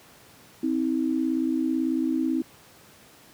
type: tone pair together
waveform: sine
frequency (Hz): 261.6 / 319.7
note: C4 / D#4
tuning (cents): 0 / +47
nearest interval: minor third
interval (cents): 347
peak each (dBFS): -25 / -25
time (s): 0.63-2.42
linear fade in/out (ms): 5
effects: pink hiss -52 dBFS RMS until 3.33 s + high-pass 100 Hz 12 dB/octave